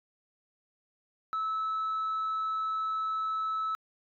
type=tone; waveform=sine; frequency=1303 Hz; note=E6; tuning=20 cents flat; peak=-27 dBFS; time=1.33-3.75 s; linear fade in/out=0 ms; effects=tanh soft clip ceiling -27 dBFS